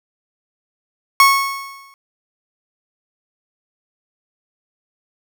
30% pulse tone with exponential decay, 1100 Hz, C#6, 14 cents flat, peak -3 dBFS, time 1.2-1.94 s, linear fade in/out 1 ms, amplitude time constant 160 ms, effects none

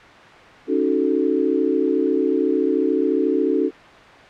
sine chord, D# half-diminished seventh, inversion third, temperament equal with one note detuned, 277.2 / 311.1 / 371.5 / 440 Hz, C#4 / D#4 / F#4 / A4, 0 / 0 / +7 / 0 cents, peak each -22 dBFS, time 0.67-3.71 s, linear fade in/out 50 ms, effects white hiss -42 dBFS RMS until 4.29 s + low-pass 2000 Hz 12 dB/octave

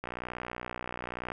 click train, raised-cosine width 0.5 ms, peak -21 dBFS, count 79, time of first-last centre 0.04-1.319 s, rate 61 Hz, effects none

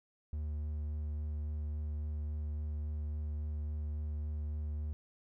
triangle tone with vibrato, 75 Hz, D2, 37 cents sharp, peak -33 dBFS, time 0.33-4.93 s, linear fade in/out 0 ms, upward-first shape sine, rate 3.6 Hz, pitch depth 11 cents each way, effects none

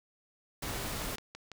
pink noise, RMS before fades -37 dBFS, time 0.62-1.16 s, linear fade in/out 5 ms
click train, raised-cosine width 0.2 ms, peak -27 dBFS, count 5, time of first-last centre 0.85-1.517 s, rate 6 Hz
effects none

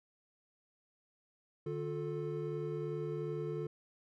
triangle tone cluster, 149.4 / 354.9 / 437.6 Hz, D3 / F4 / A4, +30 / +28 / -9 cents, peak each -38 / -39 / -38 dBFS, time 1.66-3.67 s, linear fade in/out 5 ms, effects none

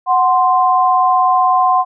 sine tone pair together, 740 / 1044 Hz, F#5 / C6, 0 / -4 cents, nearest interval tritone, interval 596 cents, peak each -12 dBFS, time 0.06-1.85 s, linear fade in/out 50 ms, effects none

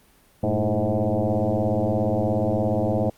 sine tone with frequency modulation, 205.5 Hz, G#3, 18 cents flat, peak -19 dBFS, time 0.43-3.1 s, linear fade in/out 5 ms, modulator 107 Hz, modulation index 4.7, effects pink hiss -57 dBFS RMS until 3.17 s + Opus 32 kbps

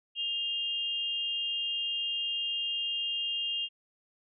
sine tone pair together, 2814 / 3210 Hz, F7 / G7, +12 / +40 cents, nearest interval major second, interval 228 cents, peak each -31 / -35 dBFS, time 0.15-3.69 s, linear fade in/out 50 ms, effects none

